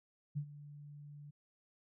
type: tone with ADSR envelope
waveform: sine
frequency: 146 Hz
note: D3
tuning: 10 cents flat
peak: -33 dBFS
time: 0.35-1.31 s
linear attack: 23 ms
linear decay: 76 ms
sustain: -16 dB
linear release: 12 ms
effects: none